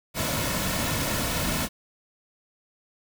pink noise with comb filter, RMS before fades -27 dBFS, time 0.14-1.69 s, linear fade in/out 50 ms, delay 2.5 ms, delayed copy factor -0.5, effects none

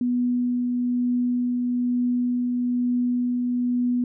sine tone with tremolo, 245.5 Hz, B3, 10 cents flat, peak -19 dBFS, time 0.01-4.04 s, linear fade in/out 2 ms, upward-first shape triangle, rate 1.1 Hz, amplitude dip 25%, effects none

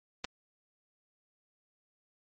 clicks, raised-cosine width 0.2 ms, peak -18 dBFS, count 2, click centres 0.244 / 0.248 s, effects MP3 48 kbps

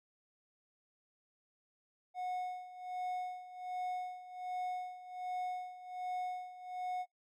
triangle tone with tremolo, 730 Hz, F#5, 24 cents flat, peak -33 dBFS, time 2.14-7.06 s, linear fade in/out 50 ms, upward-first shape sine, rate 1.3 Hz, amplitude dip 80%, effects noise-tail reverb RT60 0.1 s tail -19 dB re dry

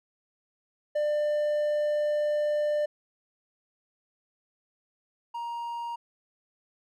triangle tone pair in turn, 596 / 940.1 Hz, D5 / A#5, +25 / +14 cents, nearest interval minor sixth, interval 789 cents, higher second, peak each -22 / -30 dBFS, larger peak first, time 0.95-2.86 / 5.34-5.96 s, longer first, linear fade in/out 10 ms, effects none

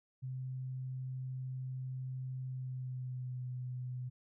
sine tone with pitch glide, 129.5 to 125.89 Hz, C3 to B2, -17 to +34 cents, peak -38 dBFS, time 0.22-4.1 s, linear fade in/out 20 ms, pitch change -49 cents, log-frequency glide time 2.45-3.43 s, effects none

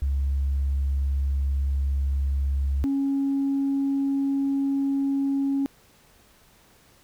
sine tone pair in turn, 68.9 / 275.6 Hz, C#2 / C#4, -10 / -10 cents, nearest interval 2 octaves, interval 2400 cents, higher second, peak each -20 dBFS, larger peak neither, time 0.02-2.84 / 2.84-5.66 s, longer neither, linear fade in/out 0 ms, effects tanh soft clip ceiling -18 dBFS + pink hiss -57 dBFS RMS until 7.03 s

